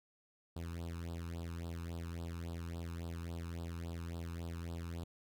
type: tone with flanger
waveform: sawtooth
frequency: 84.4 Hz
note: E2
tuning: 41 cents sharp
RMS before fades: -43 dBFS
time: 0.56-5.04 s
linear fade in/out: 5 ms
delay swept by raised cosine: 0.23 to 0.79 ms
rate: 3.6 Hz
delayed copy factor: +0.95
effects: none